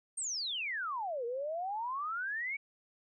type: exponential two-way sweep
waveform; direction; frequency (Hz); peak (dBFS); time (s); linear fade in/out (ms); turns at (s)
sine; down then up; 8870 to 459.5 to 2291; -34; 0.17-2.57; 10; 1.25
effects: none